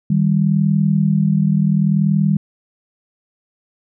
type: tone pair together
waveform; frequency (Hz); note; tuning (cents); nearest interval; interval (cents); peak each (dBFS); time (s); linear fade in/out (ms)
sine; 156.4 / 197.05; D#3 / G3; +9 / +9; major third; 400; -15; 0.1-2.37; 5
effects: none